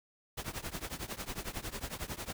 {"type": "noise with tremolo", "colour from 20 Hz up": "pink", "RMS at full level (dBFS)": -37, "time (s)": [0.37, 2.33], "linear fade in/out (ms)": 10, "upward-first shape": "triangle", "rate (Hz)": 11, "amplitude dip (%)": 95, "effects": []}